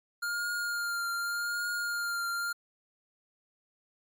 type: tone with vibrato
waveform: square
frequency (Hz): 1408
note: F6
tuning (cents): +14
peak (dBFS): -31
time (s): 0.22-2.53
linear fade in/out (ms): 10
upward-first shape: triangle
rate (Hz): 0.85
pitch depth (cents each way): 26
effects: MP3 96 kbps